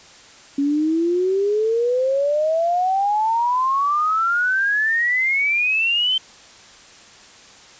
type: exponential sweep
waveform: sine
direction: up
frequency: 277.2 to 3117 Hz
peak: -16 dBFS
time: 0.58-6.18 s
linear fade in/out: 5 ms
effects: white hiss -45 dBFS RMS until 7.79 s + resampled to 16000 Hz